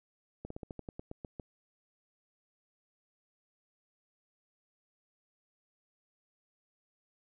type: slowing click train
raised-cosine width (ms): 2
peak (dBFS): -28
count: 11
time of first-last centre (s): 0.45-1.398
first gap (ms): 54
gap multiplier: 1.12
effects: none